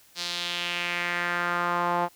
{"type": "tone with band-pass filter sweep", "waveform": "sawtooth", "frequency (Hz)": 174.61, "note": "F3", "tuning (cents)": 0, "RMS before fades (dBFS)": -28, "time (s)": [0.15, 2.09], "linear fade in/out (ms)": 50, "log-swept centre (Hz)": [4600, 840], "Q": 2.5, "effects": ["white hiss -57 dBFS RMS until 2.15 s"]}